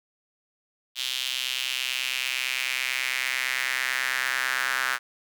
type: tone with high-pass filter sweep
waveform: square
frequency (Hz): 64.5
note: C2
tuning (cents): -24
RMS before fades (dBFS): -28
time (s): 0.95-4.99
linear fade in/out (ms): 50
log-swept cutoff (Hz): 3300 to 1500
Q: 3.2
effects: none

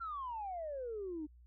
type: exponential sweep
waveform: sine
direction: down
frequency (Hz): 1396.9 to 293.7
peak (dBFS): -38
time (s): 0-1.27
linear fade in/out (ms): 20
effects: tanh soft clip ceiling -34 dBFS + added 60 Hz sine -57 dBFS peak until 1.46 s

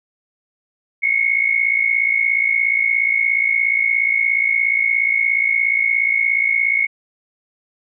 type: tone pair together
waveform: sine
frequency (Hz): 2161 / 2218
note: C#7 / C#7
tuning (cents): -45 / 0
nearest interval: unison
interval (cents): 45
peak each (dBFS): -17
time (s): 1.02-6.87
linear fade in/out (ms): 20
effects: none

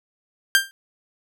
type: tone with exponential decay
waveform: sawtooth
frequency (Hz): 1586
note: G6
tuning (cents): +20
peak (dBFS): -6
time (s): 0.55-0.71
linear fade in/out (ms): 0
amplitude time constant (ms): 34
effects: none

